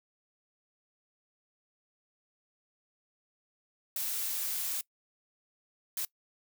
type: noise bursts at uneven times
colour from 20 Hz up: blue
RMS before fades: -34 dBFS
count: 2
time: 3.96-4.81 / 5.97-6.05 s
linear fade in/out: 2 ms
effects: noise-tail reverb RT60 0.1 s tail -22 dB re dry